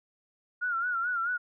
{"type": "tone with vibrato", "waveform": "sine", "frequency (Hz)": 1414, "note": "F6", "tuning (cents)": 21, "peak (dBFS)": -27, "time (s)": [0.61, 1.38], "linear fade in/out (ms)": 20, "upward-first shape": "sine", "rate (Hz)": 4.6, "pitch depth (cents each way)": 88, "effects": []}